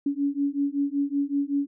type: beating tone pair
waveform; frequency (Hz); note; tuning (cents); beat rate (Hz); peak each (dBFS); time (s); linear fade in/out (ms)
sine; 280 / 285.3; C#4 / C#4; +18 / +50; 5.3; -26; 0.06-1.67; 5
effects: none